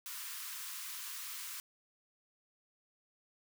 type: high-pass noise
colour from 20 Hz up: white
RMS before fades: -44 dBFS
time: 0.06-1.6 s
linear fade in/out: 0 ms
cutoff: 960 Hz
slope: 96 dB/octave
effects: none